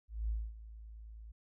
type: tone with ADSR envelope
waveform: sine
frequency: 54.7 Hz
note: A1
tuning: 9 cents flat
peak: -31 dBFS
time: 0.08-1.32 s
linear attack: 210 ms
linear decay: 240 ms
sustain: -16 dB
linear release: 9 ms
effects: none